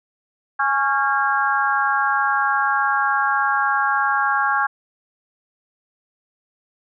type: harmonic tone with a mistuned harmonic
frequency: 276.8 Hz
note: C#4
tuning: 2 cents flat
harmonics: 3 / 4 / 5 / 6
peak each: -22 / -22 / -22 / -22 dBFS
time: 0.59-4.67 s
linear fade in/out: 10 ms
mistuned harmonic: 6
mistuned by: -35 cents
effects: none